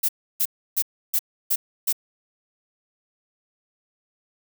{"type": "noise bursts", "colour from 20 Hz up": "violet", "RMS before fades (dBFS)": -21, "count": 6, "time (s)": [0.03, 1.928], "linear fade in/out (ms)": 10, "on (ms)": 58, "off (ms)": 310, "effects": []}